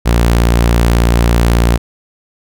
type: tone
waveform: sawtooth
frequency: 58.27 Hz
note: A#1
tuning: in tune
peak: -4 dBFS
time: 0.05-1.78 s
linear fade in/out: 20 ms
effects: none